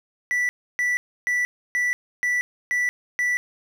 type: tone bursts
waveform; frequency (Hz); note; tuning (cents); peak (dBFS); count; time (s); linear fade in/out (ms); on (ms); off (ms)
triangle; 1966; B6; -8; -18; 7; 0.31-3.37; 0; 180; 300
effects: none